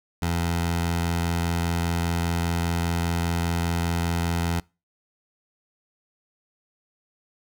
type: tone with notch filter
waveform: 15% pulse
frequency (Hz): 85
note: F2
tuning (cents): -46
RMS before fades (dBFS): -25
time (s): 0.22-4.6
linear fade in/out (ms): 5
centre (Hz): 300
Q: 1.6
effects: noise-tail reverb RT60 0.3 s tail -25 dB re dry